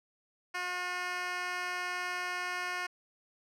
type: tone with band-pass filter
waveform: 10% pulse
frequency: 359.6 Hz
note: F#4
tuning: 49 cents flat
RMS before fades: -36 dBFS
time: 0.54-2.87 s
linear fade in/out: 10 ms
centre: 2200 Hz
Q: 0.67
effects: none